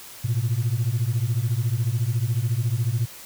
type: beating tone pair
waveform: sine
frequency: 110 / 124 Hz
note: A2 / B2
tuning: 0 / +7 cents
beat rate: 14 Hz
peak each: -22 dBFS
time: 0.24-3.06 s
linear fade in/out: 10 ms
effects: tanh soft clip ceiling -16 dBFS + white hiss -42 dBFS RMS until 3.25 s